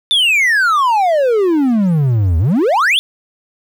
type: exponential two-way sweep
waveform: triangle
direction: down then up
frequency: 3609 to 77.78 to 3609 Hz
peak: -8 dBFS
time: 0.11-2.99 s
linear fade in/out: 0 ms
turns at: 2.38 s
effects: 8-bit